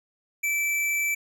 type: tone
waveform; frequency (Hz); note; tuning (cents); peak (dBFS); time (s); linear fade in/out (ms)
square; 2322; D7; -20; -24; 0.43-1.15; 10
effects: none

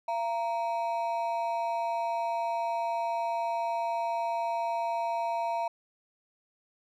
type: ring-modulated tone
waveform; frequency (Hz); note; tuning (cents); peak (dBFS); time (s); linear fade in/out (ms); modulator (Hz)
triangle; 807; G#5; -50; -23; 0.08-5.68; 5; 125
effects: none

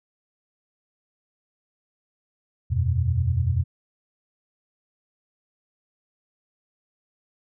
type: chord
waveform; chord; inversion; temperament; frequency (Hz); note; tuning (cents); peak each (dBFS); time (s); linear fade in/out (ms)
sine; E suspended second; none; equal; 82.41 / 92.5 / 123.47; E2 / F#2 / B2; 0 / 0 / 0; -24; 2.7-3.64; 20
effects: none

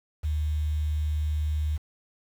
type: tone with quantisation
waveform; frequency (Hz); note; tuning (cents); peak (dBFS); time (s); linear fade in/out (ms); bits
sine; 76; D#2; -40; -24; 0.23-1.78; 20; 8
effects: none

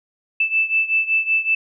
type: beating tone pair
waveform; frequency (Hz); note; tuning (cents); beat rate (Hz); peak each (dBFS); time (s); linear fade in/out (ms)
sine; 2637 / 2642.3; E7 / E7; 0 / +3; 5.3; -18 / -21; 0.4-1.55; 5
effects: none

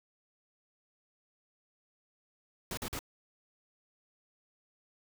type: noise bursts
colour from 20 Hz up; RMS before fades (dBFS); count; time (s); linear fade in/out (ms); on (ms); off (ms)
pink; -38; 3; 2.71-2.991; 2; 63; 46
effects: none

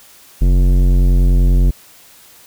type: tone with tanh clipping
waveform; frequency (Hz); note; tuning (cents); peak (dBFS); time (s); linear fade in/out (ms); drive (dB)
sine; 45.21; F#1; -39; -10; 0.41-1.71; 10; 15
effects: white hiss -44 dBFS RMS until 2.46 s

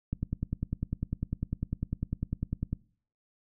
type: click train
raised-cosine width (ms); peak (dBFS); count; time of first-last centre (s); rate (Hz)
5; -18; 27; 0.13-2.73; 10
effects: noise-tail reverb RT60 0.5 s tail -22 dB re dry

